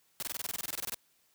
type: noise bursts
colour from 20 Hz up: white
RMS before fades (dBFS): -36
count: 16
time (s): 0.2-0.945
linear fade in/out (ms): 0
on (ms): 25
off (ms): 23
effects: white hiss -70 dBFS RMS until 1.34 s + high-pass 60 Hz 12 dB/octave